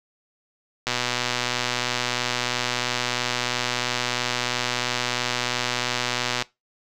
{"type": "click train", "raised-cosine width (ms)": 0.2, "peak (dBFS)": -6, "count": 684, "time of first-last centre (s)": [0.87, 6.423], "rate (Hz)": 123, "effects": ["noise-tail reverb RT60 0.2 s tail -20 dB re dry"]}